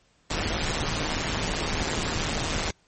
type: noise with amplitude modulation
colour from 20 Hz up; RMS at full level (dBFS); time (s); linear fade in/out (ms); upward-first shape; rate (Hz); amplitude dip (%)
pink; -24; 0.3-2.71; 5; sine; 157; 75
effects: pink hiss -64 dBFS RMS until 2.87 s + MP3 32 kbps